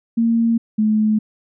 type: tone pair in turn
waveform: sine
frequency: 230 / 215.1 Hz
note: A#3 / A3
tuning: -23 / -39 cents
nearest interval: minor second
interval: 116 cents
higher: first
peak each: -13 dBFS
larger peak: neither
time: 0.17-0.58 / 0.78-1.19 s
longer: neither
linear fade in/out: 10 ms
effects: none

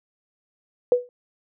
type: tone with exponential decay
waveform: sine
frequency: 491.8 Hz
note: B4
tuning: 7 cents flat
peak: -10 dBFS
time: 0.92-1.09 s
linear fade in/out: 1 ms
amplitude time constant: 35 ms
effects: none

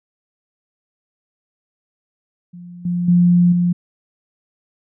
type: tone with level steps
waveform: sine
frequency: 175.7 Hz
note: F3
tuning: 11 cents sharp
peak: -33 / -17 / -9 / -13 dBFS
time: 2.53-3.73 s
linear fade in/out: 10 ms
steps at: 2.85 / 3.08 / 3.52 s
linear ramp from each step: 5 ms
effects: none

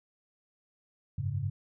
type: chord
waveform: sine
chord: F# suspended second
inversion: none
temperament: equal with one note detuned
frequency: 92.5 / 103.35 / 138.59 Hz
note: F#2 / G#2 / C#3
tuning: 0 / -8 / 0 cents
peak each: -36 / -33 / -34 dBFS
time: 1.18-1.5 s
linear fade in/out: 5 ms
effects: none

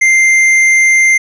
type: tone with hard clipping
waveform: sine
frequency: 2093 Hz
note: C7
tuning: in tune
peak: -7 dBFS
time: 0.01-1.18 s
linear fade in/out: 10 ms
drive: 7 dB
effects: none

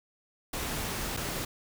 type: noise with dropouts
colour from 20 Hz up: pink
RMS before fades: -34 dBFS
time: 0.53-1.45 s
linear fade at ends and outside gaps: 5 ms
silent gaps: 1.167-1.171 s
effects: none

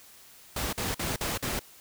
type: noise bursts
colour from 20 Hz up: pink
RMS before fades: -31 dBFS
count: 5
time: 0.56-1.594 s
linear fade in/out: 5 ms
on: 170 ms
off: 46 ms
effects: white hiss -53 dBFS RMS until 1.8 s

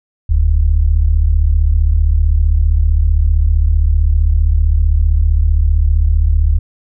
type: tone pair together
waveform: sine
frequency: 40.59 / 76 Hz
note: E1 / D#2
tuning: -26 / -40 cents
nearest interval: major seventh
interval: 1086 cents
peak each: -11 dBFS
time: 0.29-6.59 s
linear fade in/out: 10 ms
effects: none

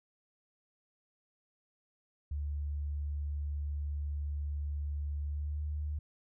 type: tone with pitch glide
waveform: sine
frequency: 72.9 to 74.82 Hz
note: D2 to D2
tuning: -12 to +33 cents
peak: -33 dBFS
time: 2.31-5.99 s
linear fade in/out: 5 ms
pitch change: +45 cents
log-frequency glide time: 5.25-5.65 s
effects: none

